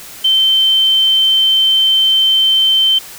sine tone, 3100 Hz, G7, 20 cents flat, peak -8 dBFS, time 0.24-2.99 s, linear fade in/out 10 ms, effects white hiss -33 dBFS RMS until 3.18 s

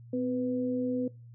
sine tone pair together, 254.4 / 496.3 Hz, C4 / B4, -48 / +8 cents, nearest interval octave, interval 1156 cents, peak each -29 / -32 dBFS, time 0.13-1.08 s, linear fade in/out 5 ms, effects noise-tail reverb RT60 0.3 s tail -21 dB re dry + added 118 Hz sine -47 dBFS peak until 1.34 s

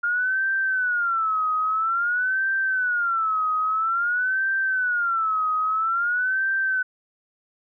sine tone with vibrato, 1404 Hz, F6, 9 cents sharp, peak -20 dBFS, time 0.03-6.83 s, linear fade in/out 10 ms, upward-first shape sine, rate 0.5 Hz, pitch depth 190 cents each way, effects none

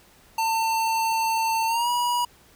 square tone with pitch glide, 898 to 968 Hz, A5 to B5, +35 to -35 cents, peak -22 dBFS, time 0.38-2.25 s, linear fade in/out 5 ms, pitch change +130 cents, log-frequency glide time 1.66-1.89 s, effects pink hiss -55 dBFS RMS until 2.55 s

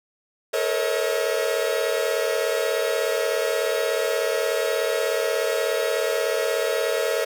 45% pulse tone cluster, 438.2 / 474.8 / 545 / 636 Hz, A4 / A#4 / C#5 / D#5, -7 / +32 / -29 / +38 cents, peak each -27 dBFS, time 0.53-7.25 s, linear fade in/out 10 ms, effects none

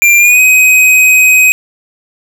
square tone with pitch glide, 2377 to 2518 Hz, D7 to D#7, +20 to +20 cents, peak -4 dBFS, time 0.02-1.52 s, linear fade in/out 0 ms, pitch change +100 cents, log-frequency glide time 0.18-0.4 s, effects none

